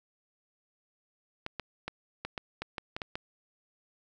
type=clicks; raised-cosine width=0.3 ms; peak=-19 dBFS; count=10; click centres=1.464 / 1.597 / 1.88 / 2.25 / 2.378 / 2.62 / 2.782 / 2.965 / 3.018 / 3.155 s; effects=none